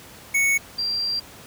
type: tone pair in turn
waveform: square / sine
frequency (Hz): 2217 / 4733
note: C#7 / D8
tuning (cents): 0 / +13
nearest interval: octave + minor second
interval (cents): 1313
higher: second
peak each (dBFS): -18 / -22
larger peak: first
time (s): 0.34-0.58 / 0.78-1.2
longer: second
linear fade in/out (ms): 10
effects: pink hiss -44 dBFS RMS until 1.46 s + high-pass 60 Hz 12 dB/octave